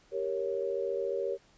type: chord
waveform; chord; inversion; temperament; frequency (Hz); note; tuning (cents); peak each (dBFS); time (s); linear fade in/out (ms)
sine; G diminished; none; equal; 392 / 466.2 / 554.4; G4 / Bb4 / Db5; 0 / 0 / 0; -34; 0.11-1.38; 50
effects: pink hiss -63 dBFS RMS until 1.57 s + resampled to 16000 Hz